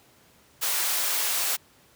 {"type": "high-pass noise", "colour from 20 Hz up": "white", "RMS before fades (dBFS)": -26, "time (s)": [0.61, 1.57], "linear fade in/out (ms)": 20, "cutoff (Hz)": 590, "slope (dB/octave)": 12, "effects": ["pink hiss -58 dBFS RMS until 1.95 s", "high-pass 80 Hz 12 dB/octave"]}